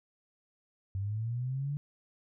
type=linear sweep; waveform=sine; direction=up; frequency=94.7 to 146.83 Hz; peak=-31 dBFS; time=0.95-1.77 s; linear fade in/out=0 ms; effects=none